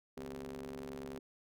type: ring-modulated tone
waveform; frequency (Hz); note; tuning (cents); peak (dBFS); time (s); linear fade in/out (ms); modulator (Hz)
sawtooth; 70.1; C#2; +20; -36; 0.17-1.19; 5; 326
effects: none